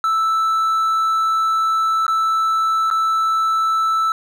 triangle tone with dropouts, 1318.5 Hz, E6, in tune, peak -13 dBFS, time 0.04-4.12 s, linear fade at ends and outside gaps 1 ms, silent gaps 2.066-2.08 / 2.902-2.911 s, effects none

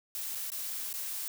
blue noise with dropouts, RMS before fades -37 dBFS, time 0.15-1.28 s, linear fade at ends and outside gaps 0 ms, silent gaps 0.35-0.354 / 0.502-0.519 / 0.928-0.939 s, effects none

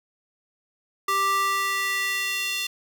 square tone with high-pass filter sweep, 392 Hz, G4, in tune, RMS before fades -25 dBFS, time 1.08-2.67 s, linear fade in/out 5 ms, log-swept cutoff 960 to 3100 Hz, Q 2.3, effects none

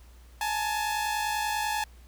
sawtooth tone pair together, 843 / 893.1 Hz, G#5 / A5, +26 / +26 cents, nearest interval minor second, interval 100 cents, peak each -25 / -28 dBFS, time 0.41-1.84 s, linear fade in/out 2 ms, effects added 60 Hz sine -49 dBFS peak until 2.07 s + pink hiss -60 dBFS RMS until 2.07 s

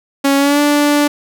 sawtooth tone with pitch glide, 277.2 to 292 Hz, C#4 to D4, 0 to -10 cents, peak -6 dBFS, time 0.24-1.08 s, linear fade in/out 10 ms, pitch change +90 cents, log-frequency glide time 0.37-0.6 s, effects none

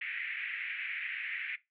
pink band-pass noise, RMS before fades -38 dBFS, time 0.01-1.56 s, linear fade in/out 5 ms, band 1800 to 2500 Hz, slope 48 dB/octave, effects noise-tail reverb RT60 0.2 s tail -18 dB re dry + MP3 96 kbps

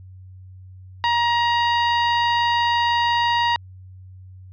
sawtooth tone, 946 Hz, A#5, 25 cents sharp, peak -13 dBFS, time 1.04-3.56 s, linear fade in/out 0 ms, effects added 93 Hz sine -39 dBFS peak until 4.52 s + resampled to 11025 Hz

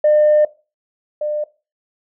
sine tone pair in turn, 603 / 600.2 Hz, D5 / D5, +46 / +38 cents, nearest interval unison, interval 8 cents, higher first, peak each -8 / -18 dBFS, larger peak first, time 0.04-0.45 / 1.21-1.44 s, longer first, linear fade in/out 5 ms, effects noise-tail reverb RT60 0.3 s tail -18 dB re dry + tanh soft clip ceiling -6 dBFS

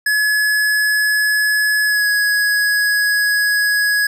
square tone with pitch glide, 1700 to 1670.8 Hz, G#6 to G#6, +40 to +10 cents, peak -14 dBFS, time 0.06-4.07 s, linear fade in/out 5 ms, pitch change -30 cents, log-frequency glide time 1.85-2.07 s, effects none

